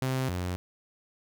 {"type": "tone pair in turn", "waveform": "sawtooth", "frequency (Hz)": [130.7, 90.06], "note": ["C3", "F#2"], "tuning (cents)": [-1, -46], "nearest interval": "tritone", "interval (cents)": 645, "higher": "first", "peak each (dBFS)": [-23, -26], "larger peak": "first", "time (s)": [[0.02, 0.29], [0.29, 0.56]], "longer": "neither", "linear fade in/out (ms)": 0, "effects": []}